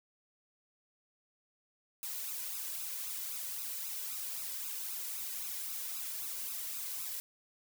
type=noise with flanger; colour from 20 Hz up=blue; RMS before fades=-40 dBFS; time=2.03-7.2 s; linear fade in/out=0 ms; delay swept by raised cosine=0.77 to 2.07 ms; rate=3.8 Hz; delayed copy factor=+0.85; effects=none